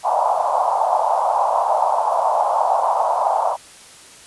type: band-pass noise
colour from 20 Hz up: pink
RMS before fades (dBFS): -18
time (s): 0.03-3.57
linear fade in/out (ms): 50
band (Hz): 650 to 1000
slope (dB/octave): 48
effects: white hiss -43 dBFS RMS until 4.26 s + resampled to 24000 Hz